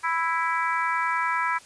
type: harmonic tone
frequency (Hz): 330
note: E4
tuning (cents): +2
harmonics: 3 / 4 / 5 / 6 / 7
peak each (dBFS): -26 / -28 / -30 / -32 / -33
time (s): 0.03-1.59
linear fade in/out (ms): 20
effects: white hiss -50 dBFS RMS until 1.65 s + resampled to 22050 Hz